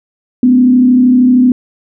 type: tone with frequency modulation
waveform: sine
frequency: 250.7 Hz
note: B3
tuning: 26 cents sharp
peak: -4 dBFS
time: 0.43-1.52 s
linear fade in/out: 2 ms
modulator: 33 Hz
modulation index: 0.47
effects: none